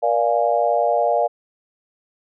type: chord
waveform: sine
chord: Bb dominant seventh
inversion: none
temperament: equal with one note detuned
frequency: 475.7 / 587.3 / 698.5 / 830.6 Hz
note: Bb4 / D5 / F5 / Ab5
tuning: +35 / 0 / 0 / 0 cents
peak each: -23 / -20 / -19 / -24 dBFS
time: 0.02-1.28 s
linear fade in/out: 20 ms
effects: none